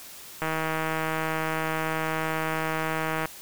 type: click train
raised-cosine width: 0.5 ms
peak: -13 dBFS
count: 452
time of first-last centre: 0.42-3.256 s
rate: 159 Hz
effects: white hiss -44 dBFS RMS until 3.41 s